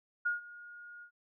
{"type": "tone with ADSR envelope", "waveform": "sine", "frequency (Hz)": 1432, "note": "F6", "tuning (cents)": 43, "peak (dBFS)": -27, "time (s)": [0.25, 1.11], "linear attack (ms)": 13, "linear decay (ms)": 140, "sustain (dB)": -20, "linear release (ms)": 88, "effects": []}